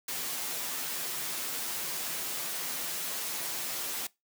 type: noise with comb filter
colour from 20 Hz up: white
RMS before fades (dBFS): -35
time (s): 0.08-4.07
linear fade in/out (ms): 5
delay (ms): 9.7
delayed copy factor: -0.55
effects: noise-tail reverb RT60 0.2 s tail -22 dB re dry + high-pass 150 Hz 12 dB/octave